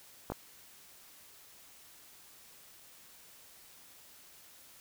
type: clicks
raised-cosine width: 1 ms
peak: -22 dBFS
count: 2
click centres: 0.301 / 0.32 s
effects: white hiss -57 dBFS RMS until 4.8 s